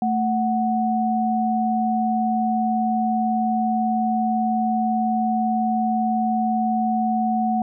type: tone pair together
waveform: sine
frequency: 221.8 / 740 Hz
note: A3 / F#5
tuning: +14 / 0 cents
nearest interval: octave + major sixth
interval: 2086 cents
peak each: -21 dBFS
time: 0.02-7.62 s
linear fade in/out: 2 ms
effects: none